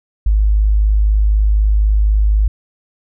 sine tone, 52 Hz, G#1, 3 cents sharp, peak -9 dBFS, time 0.26-2.48 s, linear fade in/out 5 ms, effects none

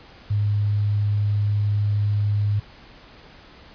sine tone with quantisation, 103.3 Hz, G#2, 9 cents flat, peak -18 dBFS, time 0.3-2.6 s, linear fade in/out 10 ms, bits 8, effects pink hiss -47 dBFS RMS until 3.74 s + resampled to 11025 Hz

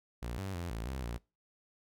sawtooth tone with pitch steps, 59.2 / 96.6 / 86.3 / 55.8 / 66 / 58.7 Hz, A#1 / G2 / F2 / A1 / C2 / A#1, +27 / -25 / -20 / +25 / +16 / +13 cents, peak -33 dBFS, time 0.22-1.18 s, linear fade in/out 10 ms, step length 160 ms, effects noise-tail reverb RT60 0.3 s tail -24 dB re dry

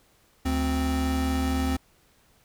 square tone pair together, 73.42 / 261.1 Hz, D2 / C4, 0 / -3 cents, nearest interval octave + minor seventh, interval 2197 cents, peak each -27 dBFS, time 0.45-1.77 s, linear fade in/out 10 ms, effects pink hiss -62 dBFS RMS until 2.44 s

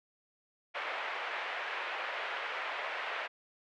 white band-pass noise, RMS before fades -38 dBFS, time 0.74-3.28 s, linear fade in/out 20 ms, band 510 to 2500 Hz, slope 24 dB/octave, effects none

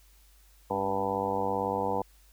harmonic tone with a mistuned harmonic, 98 Hz, G2, in tune, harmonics 1 / 2 / 3 / 4 / 5 / 6 / 7 / 8 / 9 / 10, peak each -42 / -38 / -39 / -39 / -32 / -41 / -38 / -35 / -33 / -37 dBFS, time 0.7-2.02 s, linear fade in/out 5 ms, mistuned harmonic 3, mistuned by -47 cents, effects added 50 Hz sine -57 dBFS peak until 2.32 s + white hiss -63 dBFS RMS until 2.32 s

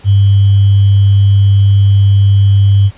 sine tone with sample-and-hold, 99.5 Hz, G2, 26 cents sharp, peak -4 dBFS, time 0.04-2.91 s, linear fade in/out 50 ms, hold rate 3150 Hz, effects pink hiss -41 dBFS RMS until 2.97 s + resampled to 8000 Hz

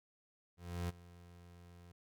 30% pulse tone with ADSR envelope, 87.31 Hz, F2, in tune, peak -33 dBFS, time 0.57-1.92 s, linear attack 320 ms, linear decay 20 ms, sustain -20 dB, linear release 4 ms, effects none

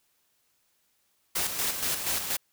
white noise with tremolo, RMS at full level -28 dBFS, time 1.35-2.37 s, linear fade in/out 10 ms, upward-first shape square, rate 4.2 Hz, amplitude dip 50%, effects white hiss -71 dBFS RMS until 2.52 s

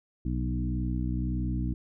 harmonic tone with a mistuned harmonic, 61.74 Hz, B1, in tune, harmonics 1 / 2 / 3 / 4 / 5, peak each -30 / -33 / -35 / -36 / -37 dBFS, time 0.25-1.74 s, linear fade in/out 5 ms, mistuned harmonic 2, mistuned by +18 cents, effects none

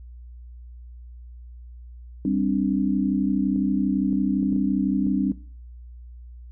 sine chord, G suspended fourth, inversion none, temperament equal, 196 / 261.6 / 293.7 Hz, G3 / C4 / D4, 0 / 0 / 0 cents, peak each -24 dBFS, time 2.25-5.32 s, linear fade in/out 2 ms
clicks, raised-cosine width 3 ms, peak -22 dBFS, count 6, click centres 3.561 / 4.128 / 4.429 / 4.526 / 4.563 / 5.067 s
effects noise-tail reverb RT60 0.4 s tail -18 dB re dry + added 60 Hz sine -39 dBFS peak until 6.51 s

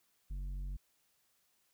sine tone with tanh clipping, 46.83 Hz, F#1, 22 cents sharp, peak -39 dBFS, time 0.3-0.77 s, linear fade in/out 10 ms, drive 8 dB, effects white hiss -75 dBFS RMS until 1.73 s

